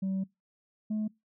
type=tone pair in turn; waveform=sine; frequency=191.4 / 214.4 Hz; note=G3 / A3; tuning=-41 / -45 cents; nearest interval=major second; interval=196 cents; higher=second; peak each=-26 dBFS; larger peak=neither; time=0.02-0.24 / 0.9-1.08 s; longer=first; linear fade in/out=10 ms; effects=noise-tail reverb RT60 0.2 s tail -24 dB re dry + tanh soft clip ceiling -27 dBFS